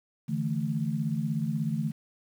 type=chord; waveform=sine; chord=D suspended second; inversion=none; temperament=equal with one note detuned; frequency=146.83 / 163.3 / 220 Hz; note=D3 / E3 / A3; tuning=0 / -16 / 0 cents; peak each=-31 dBFS; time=0.28-1.92 s; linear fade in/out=20 ms; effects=9-bit